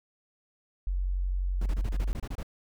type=tone; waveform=sine; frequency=45.87 Hz; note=F#1; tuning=14 cents flat; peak=-26 dBFS; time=0.87-2.13 s; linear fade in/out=0 ms
type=noise bursts; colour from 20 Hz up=brown; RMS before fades=-34 dBFS; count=11; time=1.61-2.431 s; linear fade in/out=5 ms; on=51 ms; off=26 ms
effects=none